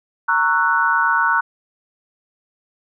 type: chord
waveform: sine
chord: F# dominant seventh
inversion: first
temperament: just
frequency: 925 / 1110 / 1332 / 1480 Hz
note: A#5 / C#6 / E6 / F#6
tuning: -14 / +2 / +18 / 0 cents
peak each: -20 / -21 / -22 / -17 dBFS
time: 0.28-1.41 s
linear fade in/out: 10 ms
effects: none